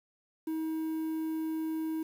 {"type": "tone with quantisation", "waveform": "triangle", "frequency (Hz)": 318.3, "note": "D#4", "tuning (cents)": 39, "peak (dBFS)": -29, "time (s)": [0.47, 2.03], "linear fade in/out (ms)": 5, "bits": 9, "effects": []}